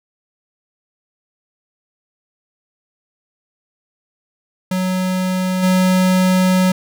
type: tone with level steps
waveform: square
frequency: 185 Hz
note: F#3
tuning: in tune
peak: -17 / -12 dBFS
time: 4.71-6.72 s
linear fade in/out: 5 ms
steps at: 5.62 s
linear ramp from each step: 20 ms
effects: none